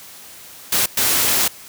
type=noise bursts at uneven times; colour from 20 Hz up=white; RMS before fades=-17 dBFS; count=2; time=0.72-0.86 / 0.97-1.48 s; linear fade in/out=5 ms; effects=white hiss -40 dBFS RMS until 1.68 s + high-pass 60 Hz 12 dB/octave